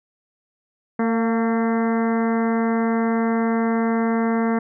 harmonic tone with a mistuned harmonic, 227.1 Hz, A#3, 45 cents flat, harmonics 1 / 2 / 3 / 4 / 5 / 6 / 7 / 8 / 9, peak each -19 / -25 / -29 / -31 / -33 / -35 / -36 / -37 / -38 dBFS, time 0.99-4.59 s, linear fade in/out 5 ms, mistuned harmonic 3, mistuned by +31 cents, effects none

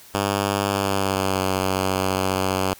5% pulse tone with pitch glide, 100 to 94.77 Hz, G2 to F#2, +35 to +42 cents, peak -9 dBFS, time 0.14-2.74 s, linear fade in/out 5 ms, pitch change -93 cents, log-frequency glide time 0.62-1.44 s, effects white hiss -47 dBFS RMS until 2.79 s

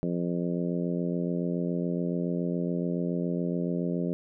harmonic tone, 87.1 Hz, F2, 4 cents flat, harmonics 2 / 3 / 4 / 5 / 6 / 7, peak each -29 / -33 / -35 / -37 / -39 / -40 dBFS, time 0.03-4.13 s, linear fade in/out 0 ms, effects none

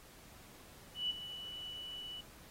sine tone with ADSR envelope, 2960 Hz, F#7, in tune, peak -31 dBFS, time 0.94-2.21 s, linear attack 160 ms, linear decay 17 ms, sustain -12 dB, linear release 6 ms, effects pink hiss -58 dBFS RMS until 2.5 s + AAC 48 kbps

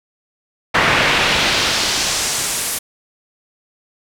brown noise with band-pass filter sweep, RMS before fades -17 dBFS, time 0.74-2.79 s, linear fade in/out 10 ms, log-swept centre 1900 to 11000 Hz, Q 1.2, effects none

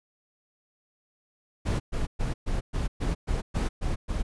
brown noise bursts, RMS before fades -27 dBFS, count 10, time 1.65-4.23 s, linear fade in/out 20 ms, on 150 ms, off 120 ms, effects resampled to 24000 Hz

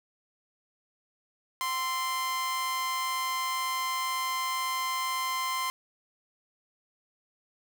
sawtooth tone with amplitude modulation, 1042 Hz, C6, 7 cents flat, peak -23 dBFS, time 1.61-5.7 s, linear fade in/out 0 ms, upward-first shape sine, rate 290 Hz, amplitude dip 40%, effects 10-bit

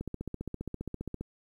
click train, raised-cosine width 3 ms, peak -23 dBFS, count 19, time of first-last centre 0.01-1.21 s, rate 15 Hz, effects 10-bit

